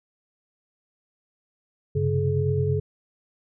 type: tone cluster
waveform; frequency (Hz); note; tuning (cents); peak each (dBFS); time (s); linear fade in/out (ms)
sine; 96.6 / 130 / 139.2 / 424.9; G2 / C3 / C#3 / G#4; -25 / -11 / +8 / +40; -25 / -33 / -24 / -26; 1.95-2.8; 10
effects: none